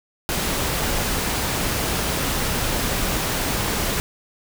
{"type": "noise", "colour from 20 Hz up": "pink", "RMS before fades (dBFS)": -23, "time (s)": [0.29, 4], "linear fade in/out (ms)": 0, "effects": []}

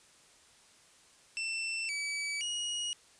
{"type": "tone with pitch steps", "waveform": "sawtooth", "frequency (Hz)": [2678, 2291, 2892], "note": ["E7", "D7", "F#7"], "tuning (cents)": [27, -44, -40], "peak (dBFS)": -30, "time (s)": [1.37, 2.93], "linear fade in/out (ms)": 0, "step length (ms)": 520, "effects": ["white hiss -61 dBFS RMS until 3.19 s", "resampled to 22050 Hz"]}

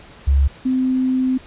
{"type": "tone pair in turn", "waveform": "sine", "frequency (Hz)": [69, 258.3], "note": ["C#2", "C4"], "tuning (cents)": [-7, -22], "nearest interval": "octave + major seventh", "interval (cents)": 2285, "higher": "second", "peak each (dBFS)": [-11, -15], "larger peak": "first", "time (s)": [[0.27, 0.48], [0.65, 1.38]], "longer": "second", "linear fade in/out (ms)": 10, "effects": ["pink hiss -43 dBFS RMS until 1.46 s", "resampled to 8000 Hz"]}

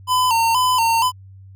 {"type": "tone with vibrato", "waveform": "square", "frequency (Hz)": 959, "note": "A#5", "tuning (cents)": 49, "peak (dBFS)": -15, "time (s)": [0.07, 1.12], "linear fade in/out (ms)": 50, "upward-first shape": "square", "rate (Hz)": 2.1, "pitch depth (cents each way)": 86, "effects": ["added 96 Hz sine -39 dBFS peak until 1.55 s"]}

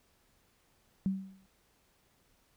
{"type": "tone with exponential decay", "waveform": "sine", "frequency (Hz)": 191.9, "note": "G3", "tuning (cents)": -37, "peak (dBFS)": -25, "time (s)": [1.06, 1.46], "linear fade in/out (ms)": 0, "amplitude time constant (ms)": 86, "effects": ["pink hiss -70 dBFS RMS until 2.56 s"]}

